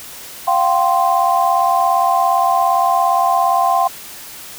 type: chord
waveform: sine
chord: F suspended second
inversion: none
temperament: equal with one note detuned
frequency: 698.5 / 775.9 / 1046.5 Hz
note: F5 / G5 / C6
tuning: 0 / -18 / 0 cents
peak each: -16 dBFS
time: 0.47-3.88 s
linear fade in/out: 10 ms
effects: white hiss -34 dBFS RMS until 4.58 s